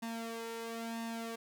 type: tone with flanger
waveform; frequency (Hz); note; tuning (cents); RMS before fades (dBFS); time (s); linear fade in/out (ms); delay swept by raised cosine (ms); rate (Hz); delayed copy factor
sawtooth; 228.8; A#3; -32; -41; 0.02-1.36; 10; 1.1 to 2.1; 1; +0.7
effects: none

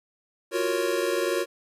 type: chord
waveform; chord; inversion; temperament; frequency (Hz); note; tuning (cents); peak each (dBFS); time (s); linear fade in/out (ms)
square; Gb major seventh; third; equal; 349.2 / 370 / 466.2 / 554.4; F4 / Gb4 / Bb4 / Db5; 0 / 0 / 0 / 0; -30; 0.51-1.46; 50
effects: resampled to 32000 Hz + 10-bit

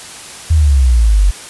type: exponential sweep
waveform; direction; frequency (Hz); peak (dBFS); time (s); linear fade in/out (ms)
sine; down; 82.2 to 45.78; -6; 0.5-1.31; 10
effects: white hiss -31 dBFS RMS until 1.49 s + resampled to 24000 Hz

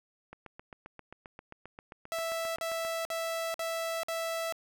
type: click train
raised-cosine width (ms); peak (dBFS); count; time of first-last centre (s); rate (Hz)
0.5; -30; 20; 0.33-2.85; 7.54
type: tone bursts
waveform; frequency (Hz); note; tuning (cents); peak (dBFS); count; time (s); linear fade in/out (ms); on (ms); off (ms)
sawtooth; 659; E5; -1; -28; 5; 2.12-4.524; 0; 440; 51
effects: none

